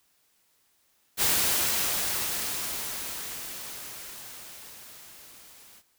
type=noise with level ramp; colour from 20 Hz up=white; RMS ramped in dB=-23 to -53 dBFS; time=1.17-5.83 s; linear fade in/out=50 ms; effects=white hiss -68 dBFS RMS until 5.98 s